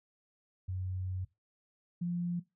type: tone pair in turn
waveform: sine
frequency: 92.7 / 174.49 Hz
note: F#2 / F3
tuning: +4 / -1 cents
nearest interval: major seventh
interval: 1095 cents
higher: second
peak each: -34 / -31 dBFS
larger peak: second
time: 0.68-1.25 / 2.01-2.4 s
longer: first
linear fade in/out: 10 ms
effects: noise-tail reverb RT60 0.2 s tail -18 dB re dry

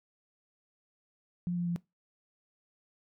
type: tone with pitch steps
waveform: sine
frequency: 176.2 / 174.28 / 172.37 Hz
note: F3 / F3 / F3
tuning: +16 / -3 / -22 cents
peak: -29 dBFS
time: 1.47-1.761 s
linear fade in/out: 0 ms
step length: 97 ms
effects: noise-tail reverb RT60 0.2 s tail -20 dB re dry

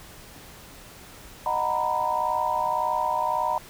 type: chord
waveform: sine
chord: B major seventh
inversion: first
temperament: just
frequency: 617.4 / 740.8 / 926 / 987.8 Hz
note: D#5 / F#5 / A#5 / B5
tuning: -14 / +2 / -12 / 0 cents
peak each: -31 / -30 / -26 / -27 dBFS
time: 1.46-3.58 s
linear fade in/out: 2 ms
effects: pink hiss -46 dBFS RMS until 3.69 s

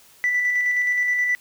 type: tone with tremolo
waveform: sine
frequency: 1975.5 Hz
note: B6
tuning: in tune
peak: -16 dBFS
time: 0.24-1.35 s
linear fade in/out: 0 ms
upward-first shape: square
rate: 9.5 Hz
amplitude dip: 30%
effects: tanh soft clip ceiling -14 dBFS + white hiss -52 dBFS RMS until 1.4 s

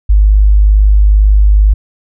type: tone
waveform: sine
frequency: 51.1 Hz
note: G#1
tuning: 27 cents flat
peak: -3 dBFS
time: 0.09-1.74 s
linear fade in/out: 10 ms
effects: none

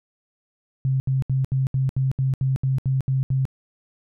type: tone bursts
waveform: sine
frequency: 132.8 Hz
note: C3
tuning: 26 cents sharp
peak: -18 dBFS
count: 12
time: 0.85-3.453 s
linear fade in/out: 0 ms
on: 150 ms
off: 73 ms
effects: none

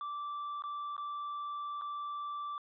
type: tone with dropouts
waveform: triangle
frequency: 1168 Hz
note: D6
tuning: 10 cents flat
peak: -35 dBFS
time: 0.01-2.58 s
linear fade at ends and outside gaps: 1 ms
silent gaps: 0.622-0.638 / 0.966-0.979 / 1.813-1.819 s
effects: resampled to 11025 Hz

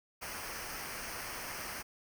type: noise with comb filter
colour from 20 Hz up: pink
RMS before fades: -42 dBFS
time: 0.21-1.83 s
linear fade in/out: 20 ms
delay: 0.27 ms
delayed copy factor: -0.7
effects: none

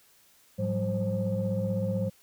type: tone cluster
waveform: sine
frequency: 106.8 / 178.1 / 194 / 529 Hz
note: G#2 / F3 / G3 / C5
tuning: +49 / +34 / -18 / +19 cents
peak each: -30 / -32 / -31 / -31 dBFS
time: 0.58-2.1 s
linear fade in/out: 20 ms
effects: tanh soft clip ceiling -19 dBFS + white hiss -61 dBFS RMS until 2.22 s

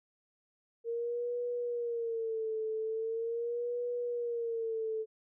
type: tone with vibrato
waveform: sine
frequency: 461.1 Hz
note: A#4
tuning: 19 cents flat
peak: -32 dBFS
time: 0.84-5.06 s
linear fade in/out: 50 ms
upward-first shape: sine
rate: 0.41 Hz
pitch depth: 88 cents each way
effects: none

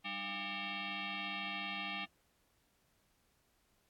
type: tone with frequency modulation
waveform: sine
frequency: 196 Hz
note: G3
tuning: in tune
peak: -38 dBFS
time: 0.04-2.06 s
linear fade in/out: 20 ms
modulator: 499 Hz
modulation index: 6.5
effects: pink hiss -75 dBFS RMS until 3.89 s + AAC 64 kbps

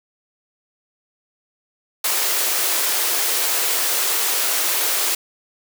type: high-pass noise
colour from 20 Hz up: white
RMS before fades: -20 dBFS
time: 2.04-5.15 s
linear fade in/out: 5 ms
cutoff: 320 Hz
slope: 48 dB/octave
effects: none

